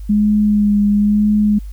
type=tone with vibrato; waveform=sine; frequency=207.7 Hz; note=G#3; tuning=in tune; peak=-10 dBFS; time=0.09-1.59 s; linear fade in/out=10 ms; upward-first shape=sine; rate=1 Hz; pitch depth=22 cents each way; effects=added 50 Hz sine -26 dBFS peak until 1.72 s + white hiss -53 dBFS RMS until 1.72 s